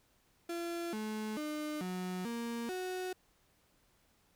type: tone with pitch steps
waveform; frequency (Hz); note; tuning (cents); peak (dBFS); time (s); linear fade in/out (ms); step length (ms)
35% pulse; 341.1 / 215.5 / 302.3 / 182.9 / 233.9 / 368.5; F4 / A3 / D#4 / F#3 / A#3 / F#4; -41 / -36 / -50 / -20 / +6 / -7; -35; 0.49-3.13; 5; 440
effects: pink hiss -71 dBFS RMS until 4.35 s